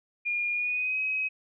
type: tone with pitch glide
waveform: sine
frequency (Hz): 2422 to 2539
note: D#7 to D#7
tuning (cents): -47 to +34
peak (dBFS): -26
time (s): 0.25-1.29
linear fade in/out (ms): 20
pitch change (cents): +81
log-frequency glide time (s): 0.52-0.99
effects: none